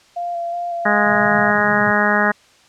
sine tone with vibrato, 691 Hz, F5, 19 cents flat, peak -21 dBFS, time 0.16-1.51 s, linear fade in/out 10 ms, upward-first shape square, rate 2.7 Hz, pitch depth 15 cents each way
harmonic tone, 207.7 Hz, G#3, in tune, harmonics 1 / 2 / 3 / 4 / 5 / 6 / 7 / 8 / 9, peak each -21 / -25 / -22 / -22 / -25 / -23 / -22 / -20 / -21 dBFS, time 0.85-2.32 s, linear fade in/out 10 ms
pink band-pass noise, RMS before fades -32 dBFS, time 1.05-1.91 s, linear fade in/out 2 ms, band 110 to 220 Hz, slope 96 dB/octave
effects white hiss -51 dBFS RMS until 2.68 s + low-pass 6000 Hz 12 dB/octave

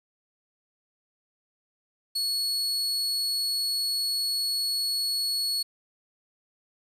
40% pulse tone, 4375 Hz, C#8, 24 cents flat, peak -24 dBFS, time 2.15-5.63 s, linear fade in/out 10 ms, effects resampled to 32000 Hz + 9-bit

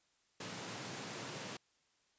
pink high-pass noise, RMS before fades -45 dBFS, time 0.4-1.57 s, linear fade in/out 5 ms, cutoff 110 Hz, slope 48 dB/octave, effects white hiss -75 dBFS RMS until 2.18 s + resampled to 16000 Hz

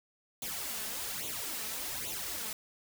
white noise with flanger, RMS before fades -38 dBFS, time 0.42-2.53 s, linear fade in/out 2 ms, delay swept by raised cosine 0.29 to 4.69 ms, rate 1.2 Hz, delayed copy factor +0.75, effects none

